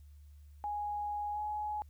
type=tone with pitch glide; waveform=sine; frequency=829 to 841.5 Hz; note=G#5 to G#5; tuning=-3 to +23 cents; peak=-34 dBFS; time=0.64-1.82 s; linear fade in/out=0 ms; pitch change=+26 cents; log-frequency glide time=1.33-1.39 s; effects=added 73 Hz sine -52 dBFS peak until 1.89 s + white hiss -75 dBFS RMS until 1.89 s